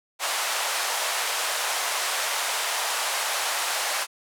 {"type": "band-pass noise", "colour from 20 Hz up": "pink", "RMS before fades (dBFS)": -27, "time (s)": [0.19, 4.07], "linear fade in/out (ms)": 50, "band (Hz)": [650, 12000], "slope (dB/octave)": 24, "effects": []}